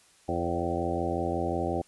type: harmonic tone with a mistuned harmonic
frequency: 85.5 Hz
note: F2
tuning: 36 cents flat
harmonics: 1 / 2 / 3 / 4 / 5 / 6 / 7 / 8 / 9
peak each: -35 / -37 / -36 / -33 / -37 / -36 / -36 / -38 / -34 dBFS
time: 0.28-1.82 s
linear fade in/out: 10 ms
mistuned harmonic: 7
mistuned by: -36 cents
effects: white hiss -60 dBFS RMS until 1.87 s + resampled to 24000 Hz